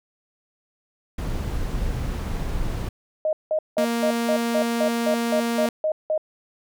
brown noise, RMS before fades -26 dBFS, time 1.18-2.89 s, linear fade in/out 5 ms
sine tone bursts, 622.3 Hz, D#5, in tune, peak -19 dBFS, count 12, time 3.25-6.178 s, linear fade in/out 2 ms, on 79 ms, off 180 ms
sawtooth tone, 233.6 Hz, A#3, 4 cents sharp, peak -18 dBFS, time 3.78-5.69 s, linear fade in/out 2 ms
effects none

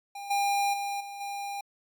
square tone with level steps, 803 Hz, G5, 41 cents sharp, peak -38 / -25 / -31 / -39 / -34 dBFS, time 0.15-1.61 s, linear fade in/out 5 ms, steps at 0.3 / 0.73 / 1 / 1.2 s, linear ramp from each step 10 ms, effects AAC 64 kbps

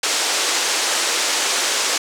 white band-pass noise, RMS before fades -20 dBFS, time 0.03-1.98 s, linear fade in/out 5 ms, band 320 to 7800 Hz, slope 24 dB/octave, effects none

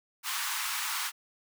pink high-pass noise, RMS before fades -33 dBFS, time 0.23-1.12 s, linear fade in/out 50 ms, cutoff 920 Hz, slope 48 dB/octave, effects none

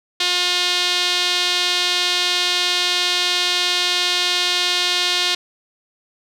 sawtooth tone with band-pass filter, 357 Hz, F4, 38 cents sharp, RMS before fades -19 dBFS, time 0.2-5.35 s, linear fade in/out 5 ms, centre 3800 Hz, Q 2.5, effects none

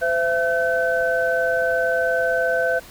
sine tone cluster, 513 / 670 / 1525 Hz, C5 / E5 / G6, -34 / +28 / -48 cents, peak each -22 dBFS, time 0.01-2.8 s, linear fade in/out 20 ms, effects pink hiss -43 dBFS RMS until 2.9 s

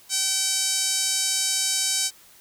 5% pulse tone with band-pass filter, 768 Hz, G5, 36 cents flat, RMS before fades -24 dBFS, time 0.09-2.11 s, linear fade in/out 50 ms, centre 6900 Hz, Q 0.97, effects white hiss -52 dBFS RMS until 2.4 s

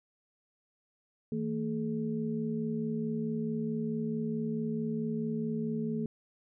sine tone cluster, 161 / 225.6 / 426.4 Hz, E3 / A3 / G#4, -41 / +44 / +46 cents, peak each -37 / -32 / -38 dBFS, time 1.32-6.06 s, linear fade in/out 2 ms, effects none

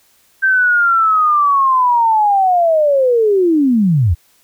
sine linear sweep, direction down, 1568 to 73 Hz, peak -9 dBFS, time 0.42-4.15 s, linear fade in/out 20 ms, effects white hiss -54 dBFS RMS until 4.43 s

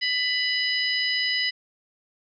harmonic tone with a mistuned harmonic, 997 Hz, B5, 16 cents sharp, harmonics 2 / 3 / 4 / 5, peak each -26 / -28 / -32 / -27 dBFS, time 0.01-1.51 s, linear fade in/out 20 ms, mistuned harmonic 3, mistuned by -18 cents, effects none

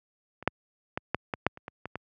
clicks, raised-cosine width 0.5 ms, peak -28 / -6 / -14 / -10 / -14 / -7 / -29 / -23 / -21 / -19 dBFS, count 10, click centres 0.426 / 0.476 / 0.975 / 1.146 / 1.338 / 1.466 / 1.574 / 1.681 / 1.856 / 1.956 s, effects high-pass 80 Hz 12 dB/octave

